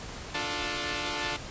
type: chord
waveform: 5% pulse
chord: D minor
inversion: none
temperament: equal with one note detuned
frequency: 293.7 / 353.1 / 440 Hz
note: D4 / F4 / A4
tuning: 0 / +19 / 0 cents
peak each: -23 / -23 / -25 dBFS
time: 0.34-1.37 s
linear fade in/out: 10 ms
effects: pink hiss -41 dBFS RMS until 1.5 s + resampled to 16000 Hz